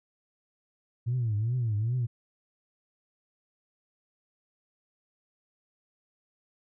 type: tone with vibrato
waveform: sine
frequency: 114.5 Hz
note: A#2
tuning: 31 cents flat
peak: -24 dBFS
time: 1.06-2.07 s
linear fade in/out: 20 ms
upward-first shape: triangle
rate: 2.5 Hz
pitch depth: 210 cents each way
effects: tanh soft clip ceiling -22 dBFS